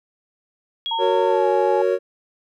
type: tone with exponential decay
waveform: sine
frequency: 3300 Hz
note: G#7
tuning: 12 cents flat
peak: -22 dBFS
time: 0.86-1.69 s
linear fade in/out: 0 ms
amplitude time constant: 180 ms
type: tone with pitch glide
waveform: sine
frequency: 910 to 844.2 Hz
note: A#5 to G#5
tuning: -42 to +28 cents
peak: -21 dBFS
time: 0.91-1.82 s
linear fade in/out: 5 ms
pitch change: -130 cents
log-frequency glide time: 1.26-1.47 s
type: chord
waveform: triangle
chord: F# major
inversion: none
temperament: just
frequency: 370 / 462.5 / 555 Hz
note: F#4 / A#4 / C#5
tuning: 0 / -14 / +2 cents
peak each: -19 dBFS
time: 0.98-1.99 s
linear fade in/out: 50 ms
effects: none